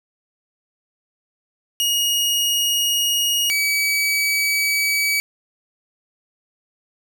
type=tone pair in turn; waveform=sawtooth; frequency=2875 / 2282 Hz; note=F7 / C#7; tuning=+50 / +50 cents; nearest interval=major third; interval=400 cents; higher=first; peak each=-14 dBFS; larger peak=neither; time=1.8-3.5 / 3.5-5.2 s; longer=neither; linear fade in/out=0 ms; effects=none